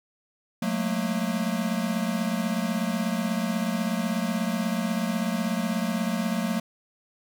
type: tone cluster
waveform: square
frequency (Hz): 182.8 / 214.7 / 231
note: F#3 / A3 / A#3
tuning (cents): -21 / -42 / -16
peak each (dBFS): -30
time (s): 0.62-6.6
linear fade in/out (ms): 5
effects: none